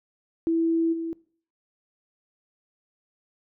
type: tone with level steps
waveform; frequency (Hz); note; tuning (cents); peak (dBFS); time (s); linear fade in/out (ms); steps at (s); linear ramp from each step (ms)
sine; 329.6; E4; 0; -20 / -28; 0.47-1.13; 0; 0.92; 20
effects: noise-tail reverb RT60 0.5 s tail -23 dB re dry